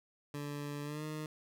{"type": "tone with pitch glide", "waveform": "20% pulse", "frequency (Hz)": [145.2, 153.83], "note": ["D3", "D#3"], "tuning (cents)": [-19, -19], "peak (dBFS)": -34, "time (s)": [0.34, 1.26], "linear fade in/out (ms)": 2, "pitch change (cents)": 100, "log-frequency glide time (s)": [0.83, 1.04], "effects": []}